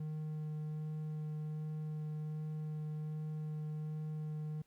triangle tone with vibrato, 153.7 Hz, D#3, 21 cents flat, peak -36 dBFS, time 0-4.62 s, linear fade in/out 5 ms, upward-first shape sine, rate 1.3 Hz, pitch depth 8 cents each way, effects pink hiss -75 dBFS RMS until 4.66 s

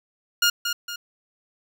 15% pulse tone with echo, 1419 Hz, F6, 27 cents sharp, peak -10 dBFS, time 0.42-0.5 s, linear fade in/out 5 ms, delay 230 ms, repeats 2, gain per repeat -7 dB, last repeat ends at 0.96 s, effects none

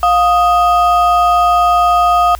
triangle ring-modulated tone, 976 Hz, B5, 21 cents flat, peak -3 dBFS, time 0.03-2.35 s, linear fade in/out 0 ms, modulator 270 Hz, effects added 60 Hz sine -28 dBFS peak until 2.39 s + white hiss -40 dBFS RMS until 2.39 s

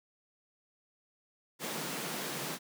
pink high-pass noise, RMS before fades -38 dBFS, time 1.59-2.59 s, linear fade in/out 50 ms, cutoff 140 Hz, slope 96 dB/octave, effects none

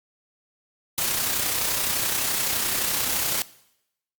white noise with amplitude modulation, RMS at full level -23 dBFS, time 0.98-3.42 s, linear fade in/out 0 ms, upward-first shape sine, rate 31.7 Hz, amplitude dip 40%, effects noise-tail reverb RT60 0.8 s tail -19 dB re dry + Opus 48 kbps

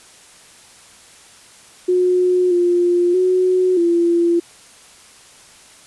sine tone with pitch steps, 362.7 / 351.2 / 368.1 / 341.8 Hz, F#4 / F4 / F#4 / F4, -34 / +10 / -9 / -37 cents, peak -12 dBFS, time 1.88-4.4 s, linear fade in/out 10 ms, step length 630 ms, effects white hiss -45 dBFS RMS until 5.86 s + resampled to 24000 Hz

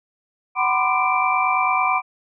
sine tone cluster, 751 / 990 / 1039 / 1191 / 2346 Hz, F#5 / B5 / C6 / D6 / D7, +26 / +4 / -12 / +24 / -2 cents, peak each -23 dBFS, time 0.55-2.02 s, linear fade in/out 50 ms, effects none

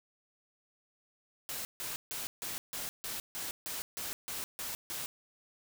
white noise bursts, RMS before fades -39 dBFS, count 12, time 1.49-5.06 s, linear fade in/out 0 ms, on 160 ms, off 150 ms, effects none

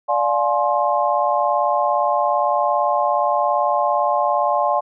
sine chord, D half-diminished seventh, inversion none, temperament just, 587.3 / 704.8 / 845.8 / 1057.2 Hz, D5 / F5 / Ab5 / C6, 0 / +16 / +31 / +18 cents, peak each -21 dBFS, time 0.08-4.81 s, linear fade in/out 20 ms, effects none

